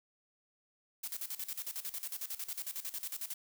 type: noise with tremolo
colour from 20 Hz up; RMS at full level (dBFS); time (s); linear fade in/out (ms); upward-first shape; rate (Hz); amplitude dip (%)
blue; -39; 1.03-3.34; 10; square; 11; 80
effects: none